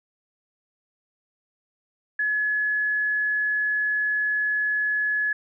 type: tone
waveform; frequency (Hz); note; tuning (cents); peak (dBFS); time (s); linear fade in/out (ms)
sine; 1700; G#6; +40; -21; 2.19-5.33; 5
effects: none